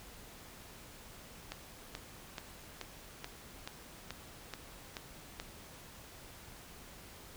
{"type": "click train", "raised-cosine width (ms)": 0.2, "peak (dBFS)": -23, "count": 10, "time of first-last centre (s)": [1.52, 5.399], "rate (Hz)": 2.32, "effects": ["pink hiss -53 dBFS RMS until 7.36 s"]}